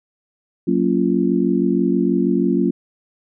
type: chord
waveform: sine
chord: Gb major seventh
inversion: none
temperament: just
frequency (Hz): 185 / 231.2 / 277.5 / 346.9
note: Gb3 / Bb3 / Db4 / F4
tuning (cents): 0 / -14 / +2 / -12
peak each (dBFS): -20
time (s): 0.67-2.71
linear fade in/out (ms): 10
effects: none